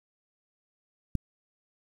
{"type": "click", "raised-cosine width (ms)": 5, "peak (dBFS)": -15, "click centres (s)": 1.153, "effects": ["8-bit"]}